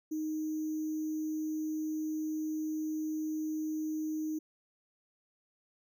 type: tone with sample-and-hold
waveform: sine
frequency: 311.1 Hz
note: D#4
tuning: in tune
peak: -32 dBFS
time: 0.11-4.39 s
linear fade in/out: 10 ms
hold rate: 6300 Hz
effects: none